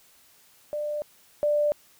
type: tone pair in turn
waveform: sine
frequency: 595 / 591.2 Hz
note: D5 / D5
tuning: +22 / +11 cents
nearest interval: unison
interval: 11 cents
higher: first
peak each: -27 / -20 dBFS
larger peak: second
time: 0.73-1.02 / 1.43-1.72 s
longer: neither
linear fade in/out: 0 ms
effects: white hiss -58 dBFS RMS until 1.99 s